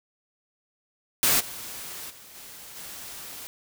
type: noise with level steps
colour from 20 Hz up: white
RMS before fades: -21 / -38 / -48 / -44 / -40 dBFS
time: 1.23-3.47 s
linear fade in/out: 0 ms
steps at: 1.39 / 2.09 / 2.34 / 2.75 s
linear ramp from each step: 20 ms
effects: none